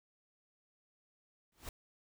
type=noise with exponential growth; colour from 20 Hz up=pink; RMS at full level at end=-42 dBFS; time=1.52-1.69 s; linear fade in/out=2 ms; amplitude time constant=36 ms; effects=none